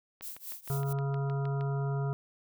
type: click train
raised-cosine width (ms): 0.3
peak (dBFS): -31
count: 10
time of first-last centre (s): 0.21-1.61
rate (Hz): 6.43
type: noise with tremolo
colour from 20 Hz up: violet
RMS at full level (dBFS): -39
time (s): 0.22-0.93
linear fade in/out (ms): 5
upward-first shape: triangle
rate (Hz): 4.4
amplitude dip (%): 95
type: harmonic tone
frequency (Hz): 138.59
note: C#3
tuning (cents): 0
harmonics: 1 / 3 / 5 / 7 / 9 / 10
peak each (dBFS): -29 / -39 / -43 / -46 / -48 / -49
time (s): 0.7-2.13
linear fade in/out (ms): 0
effects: none